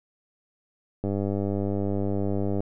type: click train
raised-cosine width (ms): 2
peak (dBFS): -15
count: 157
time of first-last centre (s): 1.04-2.605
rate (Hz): 99.7
effects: none